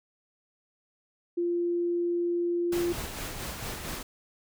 sine tone, 346.6 Hz, F4, 13 cents flat, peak -25 dBFS, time 1.37-2.93 s, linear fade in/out 10 ms
pink noise with tremolo, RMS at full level -35 dBFS, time 2.72-4.03 s, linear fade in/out 5 ms, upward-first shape sine, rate 4.4 Hz, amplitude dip 40%
effects none

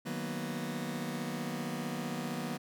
sawtooth chord, B major seventh, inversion first, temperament just, 154.34 / 185.21 / 231.5 / 246.9 Hz, D#3 / F#3 / A#3 / B3, -14 / +2 / -12 / 0 cents, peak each -37 / -37 / -36 / -36 dBFS, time 0.05-2.58 s, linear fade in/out 20 ms, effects none

